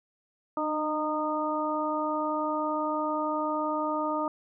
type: harmonic tone with a mistuned harmonic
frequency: 307.2 Hz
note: D#4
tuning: 22 cents flat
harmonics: 1 / 2 / 3 / 4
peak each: -32 / -32 / -32 / -32 dBFS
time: 0.57-4.28 s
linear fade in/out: 2 ms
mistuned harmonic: 1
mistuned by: -24 cents
effects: none